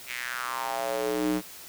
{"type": "tone with high-pass filter sweep", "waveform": "square", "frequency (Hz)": 61.74, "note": "B1", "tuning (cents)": 0, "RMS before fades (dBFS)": -30, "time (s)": [0.06, 1.42], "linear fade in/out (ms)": 50, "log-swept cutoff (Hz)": [2400, 240], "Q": 3.9, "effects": ["white hiss -45 dBFS RMS until 1.68 s"]}